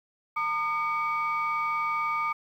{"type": "tone cluster", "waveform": "sine", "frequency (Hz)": [913, 1215, 2258], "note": ["A#5", "D#6", "C#7"], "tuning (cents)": [-36, -42, 31], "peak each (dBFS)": [-33, -26, -32], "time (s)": [0.36, 2.33], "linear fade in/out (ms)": 10, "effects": ["tanh soft clip ceiling -19 dBFS", "10-bit"]}